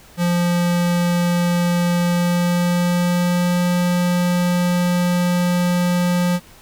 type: tone with pitch glide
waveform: square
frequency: 174.61 to 177.05 Hz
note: F3 to F3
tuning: 0 to +24 cents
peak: -16 dBFS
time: 0.17-6.4 s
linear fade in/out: 50 ms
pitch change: +24 cents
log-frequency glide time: 2.05-3.63 s
effects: pink hiss -46 dBFS RMS until 6.61 s